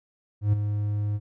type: tone with ADSR envelope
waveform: triangle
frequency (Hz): 103.83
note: G#2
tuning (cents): 0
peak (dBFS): -14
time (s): 0.41-1.2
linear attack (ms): 120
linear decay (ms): 11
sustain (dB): -8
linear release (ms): 44
effects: none